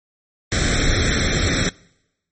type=noise with comb filter; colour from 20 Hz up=pink; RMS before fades=-18 dBFS; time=0.52-1.69 s; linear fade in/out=0 ms; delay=0.53 ms; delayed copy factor=+0.9; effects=noise-tail reverb RT60 0.9 s tail -25 dB re dry + MP3 32 kbps